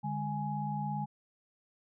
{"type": "tone cluster", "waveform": "sine", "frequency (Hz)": [147.2, 204.8, 835], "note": ["D3", "G#3", "G#5"], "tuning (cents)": [4, -24, 9], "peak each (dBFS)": [-36, -38, -36], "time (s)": [0.03, 1.06], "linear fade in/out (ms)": 20, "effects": []}